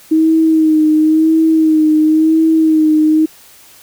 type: tone with vibrato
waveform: sine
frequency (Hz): 315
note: D#4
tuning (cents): +21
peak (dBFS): -7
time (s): 0.11-3.26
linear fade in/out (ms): 10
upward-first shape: sine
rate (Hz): 0.96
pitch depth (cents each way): 36
effects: white hiss -42 dBFS RMS until 3.82 s